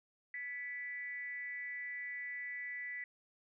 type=tone with frequency modulation; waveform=sine; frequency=1975.5 Hz; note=B6; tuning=in tune; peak=-40 dBFS; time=0.34-3.04 s; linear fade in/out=2 ms; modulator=275 Hz; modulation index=0.44; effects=none